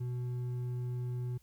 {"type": "tone with hard clipping", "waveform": "triangle", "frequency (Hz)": 123.47, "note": "B2", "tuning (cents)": 0, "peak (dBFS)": -35, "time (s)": [0, 1.38], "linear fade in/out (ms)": 10, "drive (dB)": 8, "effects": ["added 60 Hz sine -65 dBFS peak until 1.42 s", "white hiss -71 dBFS RMS until 1.42 s"]}